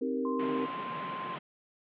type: chord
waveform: sine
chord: C minor seventh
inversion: none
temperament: equal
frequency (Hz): 261.6 / 311.1 / 392 / 466.2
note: C4 / Eb4 / G4 / Bb4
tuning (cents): 0 / 0 / 0 / 0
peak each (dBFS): -32 / -38 / -38 / -34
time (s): 0.01-0.66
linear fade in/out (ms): 10
type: tone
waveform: sine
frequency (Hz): 1044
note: C6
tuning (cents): -4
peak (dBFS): -36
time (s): 0.25-1.36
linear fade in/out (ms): 2
type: band-pass noise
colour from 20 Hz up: pink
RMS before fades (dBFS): -42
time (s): 0.39-1.39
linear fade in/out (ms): 10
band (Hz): 140 to 3200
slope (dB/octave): 48
effects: none